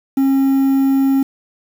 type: tone with quantisation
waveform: triangle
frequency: 270.9 Hz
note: C#4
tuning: 40 cents flat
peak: -9 dBFS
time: 0.17-1.23 s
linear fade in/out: 5 ms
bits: 6
effects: none